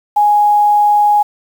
sine tone with quantisation, 830.6 Hz, G#5, in tune, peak -7 dBFS, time 0.16-1.23 s, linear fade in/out 10 ms, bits 6, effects none

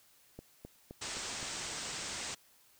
click train, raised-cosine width 2 ms, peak -32 dBFS, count 5, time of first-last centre 0.39-1.429 s, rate 3.85 Hz
white low-pass noise, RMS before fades -41 dBFS, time 1.01-2.35 s, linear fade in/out 10 ms, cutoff 8600 Hz, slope 96 dB/octave
effects white hiss -65 dBFS RMS until 2.79 s

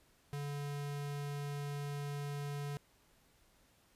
square tone, 143.7 Hz, D3, 37 cents flat, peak -39 dBFS, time 0.33-2.77 s, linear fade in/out 0 ms, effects pink hiss -69 dBFS RMS until 3.95 s + resampled to 32000 Hz

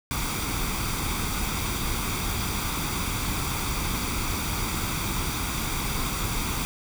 pink noise with comb filter, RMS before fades -28 dBFS, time 0.11-6.65 s, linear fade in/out 0 ms, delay 0.85 ms, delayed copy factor +0.6, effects none

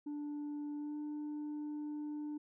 sine tone with pitch glide, 293.7 to 298 Hz, D4 to D4, 0 to +25 cents, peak -36 dBFS, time 0.06-2.38 s, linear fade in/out 10 ms, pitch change +25 cents, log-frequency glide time 0.77-0.96 s, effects tanh soft clip ceiling -38 dBFS

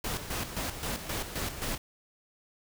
pink noise with tremolo, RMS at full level -33 dBFS, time 0.04-1.78 s, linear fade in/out 5 ms, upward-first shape square, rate 3.8 Hz, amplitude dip 60%, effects none

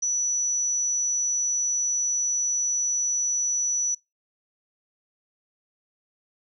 sine tone, 5920 Hz, F#8, in tune, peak -22 dBFS, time 0.02-3.95 s, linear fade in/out 10 ms, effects noise-tail reverb RT60 0.2 s tail -23 dB re dry

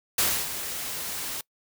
white noise with ADSR envelope, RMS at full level -22 dBFS, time 0.18-1.41 s, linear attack 7 ms, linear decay 280 ms, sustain -11 dB, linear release 3 ms, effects noise-tail reverb RT60 0.1 s tail -24 dB re dry

